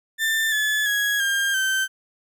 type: tone with pitch steps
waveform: 35% pulse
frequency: 1784 / 1722.2 / 1662.6 / 1605 / 1549.5 Hz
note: A6 / A6 / G#6 / G6 / G6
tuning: +23 / -38 / +1 / +40 / -21 cents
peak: -18 dBFS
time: 0.18-1.88 s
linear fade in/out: 50 ms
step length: 340 ms
effects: none